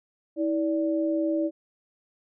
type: tone pair together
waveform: sine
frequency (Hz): 322.5 / 581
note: E4 / D5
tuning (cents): -38 / -19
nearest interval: minor seventh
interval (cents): 1019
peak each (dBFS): -24 / -28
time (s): 0.36-1.51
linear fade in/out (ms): 50
effects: none